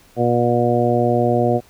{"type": "harmonic tone", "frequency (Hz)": 120, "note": "B2", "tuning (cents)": -49, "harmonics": [1, 2, 3, 4, 5, 6], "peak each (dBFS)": [-21, -21, -21, -21, -21, -21], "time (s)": [0.16, 1.61], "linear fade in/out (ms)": 50, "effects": ["pink hiss -51 dBFS RMS until 1.69 s"]}